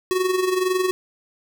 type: tone with amplitude modulation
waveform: square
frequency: 370 Hz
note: F#4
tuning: in tune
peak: -17 dBFS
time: 0.11-0.91 s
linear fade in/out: 0 ms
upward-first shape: sine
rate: 21.9 Hz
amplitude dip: 60%
effects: none